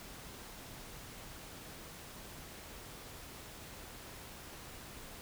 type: silence
effects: pink hiss -50 dBFS RMS until 5.21 s